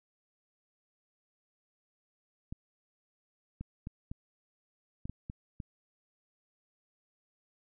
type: clicks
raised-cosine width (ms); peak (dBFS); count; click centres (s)
5; -27; 8; 2.525 / 3.61 / 3.871 / 4.115 / 5.055 / 5.096 / 5.299 / 5.602
effects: none